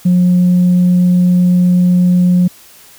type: tone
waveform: sine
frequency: 179.2 Hz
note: F3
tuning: 45 cents sharp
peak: -5 dBFS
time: 0.05-2.48 s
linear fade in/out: 10 ms
effects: tanh soft clip ceiling -4 dBFS + white hiss -41 dBFS RMS until 2.98 s